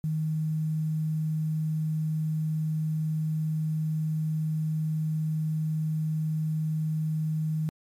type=tone with quantisation; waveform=sine; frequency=156.3 Hz; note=D#3; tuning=8 cents sharp; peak=-25 dBFS; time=0.04-7.69 s; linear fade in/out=0 ms; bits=9; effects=MP3 64 kbps